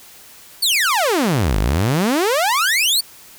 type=exponential two-way sweep; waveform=sawtooth; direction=down then up; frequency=4679 to 46.25 to 4679 Hz; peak=-11 dBFS; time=0.62-3.01 s; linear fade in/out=10 ms; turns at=1.58 s; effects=white hiss -43 dBFS RMS until 3.38 s